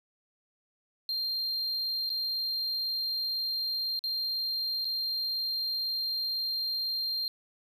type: tone with dropouts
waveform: triangle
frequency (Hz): 4186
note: C8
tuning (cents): 0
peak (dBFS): -28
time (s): 1.09-7.28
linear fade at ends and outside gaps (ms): 1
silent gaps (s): 2.093-2.101 / 3.992-4.039 / 4.846-4.852
effects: none